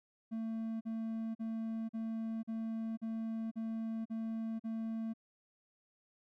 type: tone bursts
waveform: triangle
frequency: 224.2 Hz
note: A3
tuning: 33 cents sharp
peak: -34 dBFS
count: 9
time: 0.31-5.138 s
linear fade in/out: 20 ms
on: 500 ms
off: 41 ms
effects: none